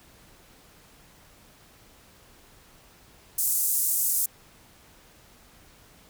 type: band-pass noise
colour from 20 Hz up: white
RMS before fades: -25 dBFS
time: 3.38-4.26 s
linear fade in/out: 5 ms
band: 7500 to 16000 Hz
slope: 24 dB/octave
effects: pink hiss -55 dBFS RMS until 6.09 s